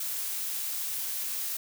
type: noise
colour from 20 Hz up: blue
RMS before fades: -33 dBFS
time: 0-1.57 s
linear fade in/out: 5 ms
effects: none